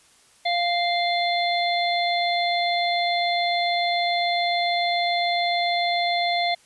harmonic tone, 697 Hz, F5, 4 cents flat, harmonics 1 / 3 / 5 / 6, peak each -22 / -27 / -29 / -30 dBFS, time 0.45-6.55 s, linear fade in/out 10 ms, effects white hiss -56 dBFS RMS until 6.65 s + resampled to 24000 Hz

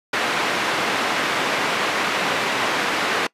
white band-pass noise, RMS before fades -22 dBFS, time 0.13-3.27 s, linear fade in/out 5 ms, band 220 to 2200 Hz, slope 12 dB/octave, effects noise-tail reverb RT60 0.1 s tail -23 dB re dry + resampled to 32000 Hz

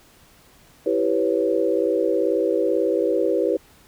sine chord, C# half-diminished seventh, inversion first, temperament equal with one note detuned, 329.6 / 392 / 493.9 / 552.1 Hz, E4 / G4 / B4 / C#5, 0 / 0 / 0 / -7 cents, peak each -24 / -23 / -22 / -25 dBFS, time 0.86-3.57 s, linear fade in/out 5 ms, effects pink hiss -53 dBFS RMS until 3.87 s

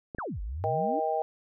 clicks, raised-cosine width 2 ms, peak -25 dBFS, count 2, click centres 0.148 / 0.185 s
sine exponential two-way sweep, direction down then up, 1889 to 46 to 329.3 Hz, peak -32 dBFS, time 0.18-1 s, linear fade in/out 10 ms, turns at 0.41 s
harmonic tone, 158 Hz, D#3, 27 cents sharp, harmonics 3 / 4 / 5, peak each -32 / -30 / -29 dBFS, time 0.64-1.22 s, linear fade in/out 0 ms
effects none

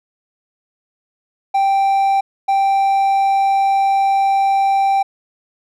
triangle tone pair in turn, 784 / 784 Hz, G5 / G5, 0 / 0 cents, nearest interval unison, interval 0 cents, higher neither, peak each -10 dBFS, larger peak neither, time 1.54-2.21 / 2.48-5.03 s, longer second, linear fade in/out 10 ms, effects none

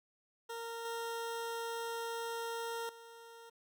20% pulse tone with level steps, 462.1 Hz, A#4, 15 cents flat, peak -36 / -33 / -47 dBFS, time 0.49-3.5 s, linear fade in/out 10 ms, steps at 0.85 / 2.89 s, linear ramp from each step 2 ms, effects 12-bit

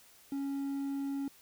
triangle tone, 277.2 Hz, C#4, in tune, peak -31 dBFS, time 0.32-1.28 s, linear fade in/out 2 ms, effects white hiss -60 dBFS RMS until 1.41 s

